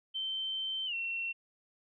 sine tone with pitch glide, 3103 to 2717 Hz, G7 to F7, -18 to -48 cents, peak -33 dBFS, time 0.14-1.33 s, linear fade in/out 20 ms, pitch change -230 cents, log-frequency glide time 0.86-0.94 s, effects none

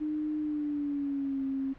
sine tone with pitch glide, 304.3 to 269.5 Hz, D#4 to C#4, -38 to -49 cents, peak -29 dBFS, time 0-1.74 s, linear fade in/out 20 ms, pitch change -211 cents, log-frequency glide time 0.4-1.44 s, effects pink hiss -55 dBFS RMS until 1.78 s + low-pass 2000 Hz 12 dB/octave

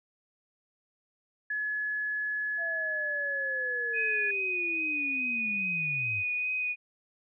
sine tone, 1702 Hz, G#6, 42 cents sharp, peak -29 dBFS, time 1.5-4.31 s, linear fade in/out 5 ms
sine linear sweep, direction down, 678 to 92.5 Hz, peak -38 dBFS, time 2.57-6.24 s, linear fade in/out 50 ms
sine tone with vibrato, 2489 Hz, D#7, in tune, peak -28 dBFS, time 3.93-6.76 s, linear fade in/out 50 ms, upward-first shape sine, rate 2.4 Hz, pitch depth 17 cents each way
effects none

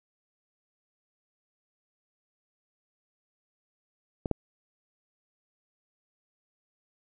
clicks, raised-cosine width 2 ms, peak -17 / -12 dBFS, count 2, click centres 4.258 / 4.313 s, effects none

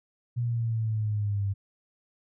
sine exponential sweep, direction down, 121.2 to 98 Hz, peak -25 dBFS, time 0.36-1.54 s, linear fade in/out 20 ms, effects none

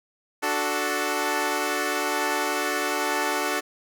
10% pulse chord, D major, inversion none, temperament equal, 293.7 / 370 / 440 Hz, D4 / F#4 / A4, 0 / 0 / 0 cents, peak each -20 dBFS, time 0.42-3.61 s, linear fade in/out 20 ms, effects none

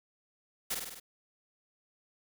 white noise with echo, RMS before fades -33 dBFS, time 0.7-0.75 s, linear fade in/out 10 ms, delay 50 ms, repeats 5, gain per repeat -3 dB, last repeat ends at 1 s, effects none

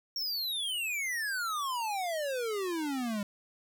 square exponential sweep, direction down, 5588 to 198.4 Hz, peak -32 dBFS, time 0.16-3.23 s, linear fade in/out 2 ms, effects none

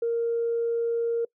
sine tone, 465.4 Hz, A#4, 3 cents flat, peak -22 dBFS, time 0.02-1.25 s, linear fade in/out 5 ms, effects noise-tail reverb RT60 0.1 s tail -24 dB re dry + tanh soft clip ceiling -18 dBFS

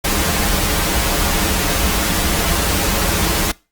pink noise with comb filter, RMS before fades -17 dBFS, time 0.04-3.52 s, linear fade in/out 10 ms, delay 8 ms, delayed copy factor -0.7, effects noise-tail reverb RT60 0.3 s tail -23 dB re dry + Opus 48 kbps

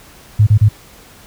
sine tone bursts, 105.9 Hz, G#2, 34 cents sharp, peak -5 dBFS, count 3, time 0.39-0.689 s, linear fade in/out 10 ms, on 79 ms, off 31 ms, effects pink hiss -42 dBFS RMS until 1.26 s

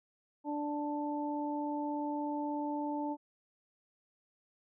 harmonic tone, 293.9 Hz, D4, 1 cent sharp, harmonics 1 / 2 / 3, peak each -35 / -42 / -38 dBFS, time 0.44-3.17 s, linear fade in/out 50 ms, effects none

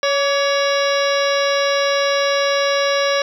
harmonic tone with a mistuned harmonic, 560 Hz, C#5, 18 cents sharp, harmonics 1 / 2 / 3 / 4 / 5 / 6 / 7 / 9 / 10, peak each -17 / -23 / -24 / -27 / -29 / -30 / -27 / -32 / -28 dBFS, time 0.03-3.22 s, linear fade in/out 2 ms, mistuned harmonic 2, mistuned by +47 cents, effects 8-bit

